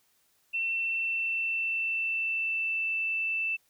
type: tone with pitch glide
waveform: sine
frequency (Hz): 2695 to 2655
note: E7 to E7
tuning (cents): +38 to +12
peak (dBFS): -27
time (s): 0.53-3.57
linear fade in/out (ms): 20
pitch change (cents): -26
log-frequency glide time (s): 0.67-2.92
effects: white hiss -69 dBFS RMS until 3.69 s